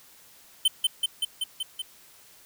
square tone with echo, 3077 Hz, G7, 33 cents flat, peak -18 dBFS, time 0.65-0.68 s, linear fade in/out 5 ms, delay 190 ms, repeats 6, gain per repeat -2 dB, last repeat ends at 1.82 s, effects white hiss -54 dBFS RMS until 2.45 s

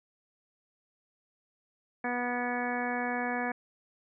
harmonic tone with a mistuned harmonic, 244.5 Hz, B3, 17 cents flat, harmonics 1 / 2 / 3 / 4 / 5 / 6 / 7 / 8 / 9, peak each -35 / -38 / -35 / -40 / -44 / -44 / -36 / -46 / -41 dBFS, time 2.04-3.52 s, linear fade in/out 5 ms, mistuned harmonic 9, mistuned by +22 cents, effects none

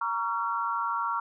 sine tone cluster, 935 / 1127 / 1367 Hz, A#5 / C#6 / F6, +5 / +28 / -37 cents, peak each -31 dBFS, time 0.01-1.2 s, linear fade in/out 5 ms, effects none

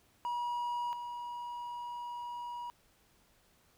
triangle tone pair in turn, 962 / 962 Hz, B5 / B5, -46 / -46 cents, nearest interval unison, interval 0 cents, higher neither, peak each -31 / -37 dBFS, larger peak first, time 0.25-0.93 / 0.93-2.7 s, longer second, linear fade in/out 0 ms, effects pink hiss -68 dBFS RMS until 3.77 s

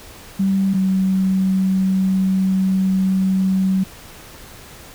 sine tone pair in turn, 193.7 / 189.71 Hz, G3 / F#3, -20 / +44 cents, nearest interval unison, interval 36 cents, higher first, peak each -14 dBFS, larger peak neither, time 0.39-0.74 / 0.74-3.84 s, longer second, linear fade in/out 10 ms, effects pink hiss -40 dBFS RMS until 4.94 s

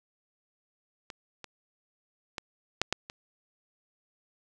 clicks, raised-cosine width 0.2 ms, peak -23 / -24 / -17 / -7 / -9 / -23 dBFS, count 6, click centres 1.102 / 1.443 / 2.382 / 2.816 / 2.926 / 3.099 s, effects none

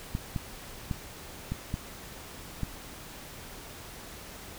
clicks, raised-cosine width 5 ms, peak -18 dBFS, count 6, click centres 0.151 / 0.362 / 0.912 / 1.52 / 1.741 / 2.633 s, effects pink hiss -45 dBFS RMS until 4.58 s

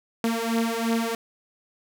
sawtooth beating tone pair, 227.5 / 230.4 Hz, A#3 / A#3, -42 / -20 cents, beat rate 2.9 Hz, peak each -22 / -22 dBFS, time 0.24-1.15 s, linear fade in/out 2 ms, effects none

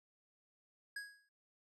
square tone with exponential decay, 1656 Hz, G#6, 5 cents flat, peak -40 dBFS, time 0.96-1.29 s, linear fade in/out 5 ms, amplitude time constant 70 ms, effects noise-tail reverb RT60 0.3 s tail -23 dB re dry + low-pass 10000 Hz 12 dB/octave

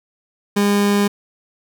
30% pulse tone, 203.2 Hz, G#3, 38 cents flat, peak -11 dBFS, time 0.56-1.08 s, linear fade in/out 10 ms, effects none

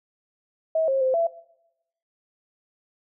sine tone with pitch steps, 642 / 537 / 520 / 670 Hz, E5 / C5 / C5 / E5, -46 / +45 / -11 / +28 cents, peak -19 dBFS, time 0.75-1.27 s, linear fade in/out 5 ms, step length 130 ms, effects noise-tail reverb RT60 0.9 s tail -21 dB re dry

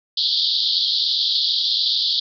white band-pass noise, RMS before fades -20 dBFS, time 0.17-2.2 s, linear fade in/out 5 ms, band 3300 to 4800 Hz, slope 96 dB/octave, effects none

